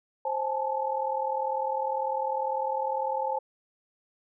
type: tone cluster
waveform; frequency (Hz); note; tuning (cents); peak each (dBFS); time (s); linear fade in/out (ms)
sine; 528 / 841 / 881; C5 / G#5 / A5; +16 / +22 / +2; -31; 0.25-3.39; 5
effects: none